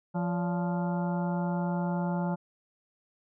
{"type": "harmonic tone with a mistuned harmonic", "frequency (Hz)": 174.61, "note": "F3", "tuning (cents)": 0, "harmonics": [1, 2, 3, 4, 5, 6, 7, 8], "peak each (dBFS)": [-28, -40, -38, -41, -37, -48, -51, -46], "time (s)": [0.14, 2.36], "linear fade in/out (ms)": 20, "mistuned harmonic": 3, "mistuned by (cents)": 140, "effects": []}